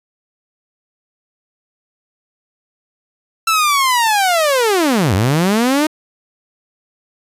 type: linear two-way sweep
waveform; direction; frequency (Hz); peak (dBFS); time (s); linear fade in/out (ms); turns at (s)
sawtooth; down then up; 1343 to 87.8 to 314.4; -8; 3.47-5.87; 5; 5.14
effects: resampled to 32000 Hz